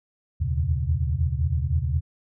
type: tone cluster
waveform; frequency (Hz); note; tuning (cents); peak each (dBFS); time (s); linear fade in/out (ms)
sine; 76.3 / 82.2 / 85.9 / 120.4 / 136.4; D#2 / E2 / F2 / B2 / C#3; -33 / -4 / -28 / -44 / -28; -25 / -30 / -27 / -29 / -29; 0.4-2.01; 20
effects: none